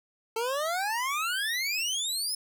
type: exponential sweep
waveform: 25% pulse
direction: up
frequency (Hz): 440 to 5274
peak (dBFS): -24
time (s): 0.36-2.35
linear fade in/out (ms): 5
effects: none